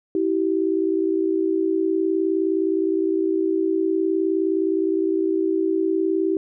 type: tone pair together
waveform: sine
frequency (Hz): 324.8 / 384.3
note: E4 / G4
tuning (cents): -26 / -34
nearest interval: minor third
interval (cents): 292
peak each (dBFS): -21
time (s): 0.15-6.37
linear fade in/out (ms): 2
effects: none